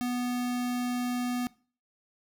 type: tone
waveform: square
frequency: 246.2 Hz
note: B3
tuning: 5 cents flat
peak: -29 dBFS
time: 0.01-1.47 s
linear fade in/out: 0 ms
effects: noise-tail reverb RT60 0.4 s tail -21 dB re dry